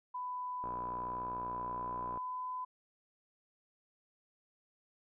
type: tone with pitch glide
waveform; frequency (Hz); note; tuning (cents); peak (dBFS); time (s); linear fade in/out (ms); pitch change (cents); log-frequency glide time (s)
sine; 997 to 1007.4; B5 to B5; +16 to +34; -37; 0.14-2.65; 10; +18; 1.41-2.48
type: click train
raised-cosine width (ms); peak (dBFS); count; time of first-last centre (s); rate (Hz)
1; -31; 94; 0.64-2.175; 60.6
effects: none